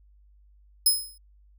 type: tone with exponential decay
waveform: 5% pulse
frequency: 5120 Hz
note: D#8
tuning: 49 cents sharp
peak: -9 dBFS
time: 0.86-1.18 s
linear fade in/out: 5 ms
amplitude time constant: 68 ms
effects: added 50 Hz sine -54 dBFS peak until 1.58 s